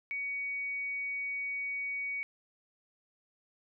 sine tone, 2250 Hz, C#7, 25 cents sharp, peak -33 dBFS, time 0.11-2.23 s, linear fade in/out 0 ms, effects none

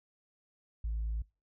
sine tone, 55 Hz, A1, in tune, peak -30 dBFS, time 0.84-1.22 s, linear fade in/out 5 ms, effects noise-tail reverb RT60 0.3 s tail -25 dB re dry + tanh soft clip ceiling -29 dBFS

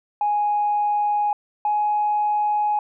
sine tone pair in turn, 830.6 / 837.8 Hz, G#5 / G#5, 0 / +15 cents, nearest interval unison, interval 15 cents, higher second, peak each -17 dBFS, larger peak neither, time 0.21-1.33 / 1.65-2.79 s, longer second, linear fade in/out 2 ms, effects tanh soft clip ceiling -13 dBFS

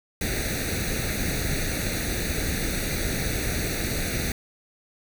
pink noise with comb filter, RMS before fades -27 dBFS, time 0.21-4.32 s, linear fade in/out 2 ms, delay 0.48 ms, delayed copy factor +0.85, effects none

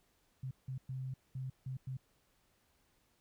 sine tone bursts at uneven times, 130.81 Hz, C3, in tune, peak -38 dBFS, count 6, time 0.43-0.51 / 0.68-0.78 / 0.89-1.14 / 1.35-1.5 / 1.66-1.77 / 1.87-1.97 s, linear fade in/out 5 ms, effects pink hiss -74 dBFS RMS until 3.2 s

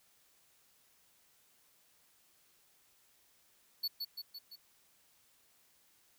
square tone with echo, 4435 Hz, C#8, in tune, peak -33 dBFS, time 3.83-3.88 s, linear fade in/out 10 ms, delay 170 ms, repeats 4, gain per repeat -4 dB, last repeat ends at 4.56 s, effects white hiss -69 dBFS RMS until 6.18 s

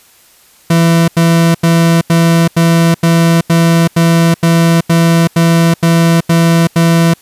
40% pulse tone bursts, 166.9 Hz, E3, 22 cents sharp, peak -5 dBFS, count 14, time 0.7-7.138 s, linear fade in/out 5 ms, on 380 ms, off 86 ms, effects white hiss -45 dBFS RMS until 7.21 s + resampled to 32000 Hz

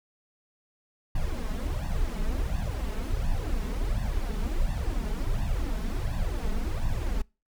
brown noise with flanger, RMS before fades -28 dBFS, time 1.15-7.22 s, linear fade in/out 5 ms, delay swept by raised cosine 1.1 to 4.7 ms, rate 1.4 Hz, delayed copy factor +1, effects noise-tail reverb RT60 0.3 s tail -26 dB re dry

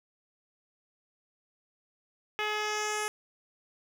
10% pulse tone with low-pass filter sweep, 423.6 Hz, G#4, 34 cents sharp, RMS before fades -32 dBFS, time 2.39-3.08 s, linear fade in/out 0 ms, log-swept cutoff 3200 to 10000 Hz, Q 2, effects 8-bit

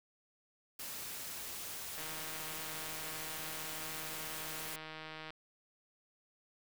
white noise, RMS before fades -44 dBFS, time 0.79-4.76 s, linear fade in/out 5 ms
click train, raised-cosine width 0.3 ms, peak -30 dBFS, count 523, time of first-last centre 1.98-5.305 s, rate 157 Hz
effects none

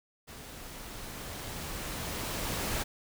pink noise with level ramp, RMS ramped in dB -47 to -32 dBFS, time 0.27-2.84 s, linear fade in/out 20 ms, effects none

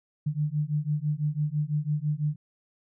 sine beating tone pair, 146.83 / 152.83 Hz, D3 / D#3, 0 / -31 cents, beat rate 6 Hz, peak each -28 dBFS, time 0.26-2.36 s, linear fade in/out 10 ms, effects none

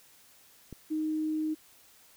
click, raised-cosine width 3 ms, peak -29 dBFS, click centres 0.727 s
sine tone, 311.1 Hz, D#4, in tune, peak -28 dBFS, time 0.9-1.55 s, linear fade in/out 20 ms
effects white hiss -59 dBFS RMS until 2.16 s

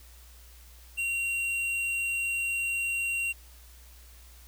sine tone with tanh clipping, 2752 Hz, F7, 26 cents flat, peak -29 dBFS, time 0.97-3.33 s, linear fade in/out 20 ms, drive 11 dB, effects added 60 Hz sine -50 dBFS peak until 4.47 s + white hiss -56 dBFS RMS until 4.47 s

